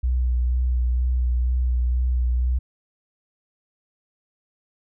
sine tone with vibrato, 61.74 Hz, B1, in tune, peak -18 dBFS, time 0.03-2.59 s, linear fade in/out 10 ms, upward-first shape sine, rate 2.1 Hz, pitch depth 23 cents each way, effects none

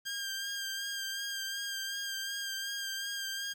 15% pulse tone with vibrato, 1599 Hz, G6, 34 cents sharp, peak -29 dBFS, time 0.05-3.54 s, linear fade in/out 20 ms, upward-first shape sine, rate 2.7 Hz, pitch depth 24 cents each way, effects 10-bit

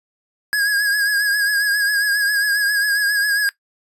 square tone with vibrato, 1656 Hz, G#6, 5 cents flat, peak -16 dBFS, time 0.53-3.49 s, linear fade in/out 0 ms, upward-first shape triangle, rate 7.4 Hz, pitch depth 56 cents each way, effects noise-tail reverb RT60 0.1 s tail -17 dB re dry + resampled to 32000 Hz

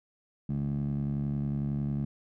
15% pulse tone with band-pass filter, 71 Hz, C#2, 42 cents sharp, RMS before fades -31 dBFS, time 0.49-2.05 s, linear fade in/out 5 ms, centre 170 Hz, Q 2.8, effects none

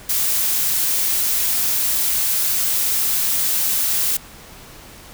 blue noise, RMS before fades -19 dBFS, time 0.09-4.17 s, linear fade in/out 5 ms, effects pink hiss -41 dBFS RMS until 5.13 s

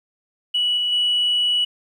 sine tone with level steps, 2941 Hz, F#7, 11 cents flat, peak -16 / -18 / -15 dBFS, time 0.54-1.65 s, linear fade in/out 10 ms, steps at 0.77 / 0.92 s, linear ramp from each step 5 ms, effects tanh soft clip ceiling -13 dBFS + 9-bit

